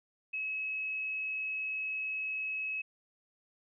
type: tone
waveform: sine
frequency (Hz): 2571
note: E7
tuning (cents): -44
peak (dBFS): -33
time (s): 0.33-2.82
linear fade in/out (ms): 10
effects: none